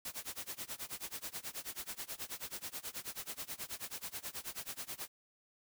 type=noise with tremolo; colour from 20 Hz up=white; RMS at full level=-41 dBFS; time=0.05-5.08 s; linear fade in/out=2 ms; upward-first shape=sine; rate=9.3 Hz; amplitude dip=95%; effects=none

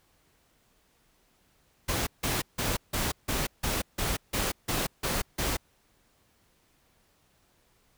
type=noise bursts; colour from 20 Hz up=pink; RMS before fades=-29 dBFS; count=11; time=1.88-5.57 s; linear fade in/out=10 ms; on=190 ms; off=160 ms; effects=pink hiss -67 dBFS RMS until 7.97 s

